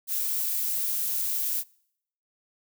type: noise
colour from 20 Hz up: violet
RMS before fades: -28 dBFS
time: 0.07-1.64 s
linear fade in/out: 50 ms
effects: noise-tail reverb RT60 0.7 s tail -25 dB re dry